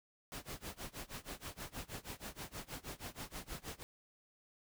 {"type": "noise with tremolo", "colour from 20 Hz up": "pink", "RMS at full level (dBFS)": -44, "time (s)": [0.32, 3.83], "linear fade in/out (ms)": 0, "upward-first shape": "sine", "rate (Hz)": 6.3, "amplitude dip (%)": 95, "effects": []}